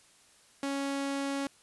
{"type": "tone", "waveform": "sawtooth", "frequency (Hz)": 277.2, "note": "C#4", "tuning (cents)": 0, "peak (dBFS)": -27, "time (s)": [0.63, 1.47], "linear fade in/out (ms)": 2, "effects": ["white hiss -61 dBFS RMS until 1.62 s", "resampled to 24000 Hz"]}